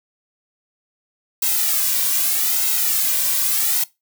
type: noise with flanger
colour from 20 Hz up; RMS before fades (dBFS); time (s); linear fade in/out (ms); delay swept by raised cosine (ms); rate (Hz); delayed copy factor
blue; -19; 1.42-3.84; 5; 1.7 to 2.34; 0.81; -0.95
effects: noise-tail reverb RT60 0.2 s tail -20 dB re dry